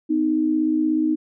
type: tone pair together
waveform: sine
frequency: 254.4 / 311.1 Hz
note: C4 / D#4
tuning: -48 / 0 cents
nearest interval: minor third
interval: 348 cents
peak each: -24 / -18 dBFS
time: 0.09-1.16 s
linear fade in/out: 20 ms
effects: none